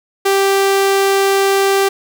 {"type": "tone", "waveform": "sawtooth", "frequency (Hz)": 392, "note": "G4", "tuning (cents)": 0, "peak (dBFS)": -7, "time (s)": [0.25, 1.89], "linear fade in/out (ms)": 10, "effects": []}